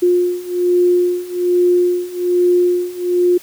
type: beating tone pair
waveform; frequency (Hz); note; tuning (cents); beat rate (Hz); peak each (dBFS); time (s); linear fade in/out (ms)
sine; 355 / 356.2; F4 / F4; +28 / +34; 1.2; -16 / -14; 0.02-3.38; 10
effects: white hiss -41 dBFS RMS until 3.42 s